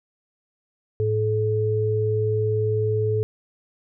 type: tone pair together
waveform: sine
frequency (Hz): 108 / 430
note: A2 / A4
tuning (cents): -32 / -40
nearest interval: 2 octaves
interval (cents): 2392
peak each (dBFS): -22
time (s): 1-3.23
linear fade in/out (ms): 0
effects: none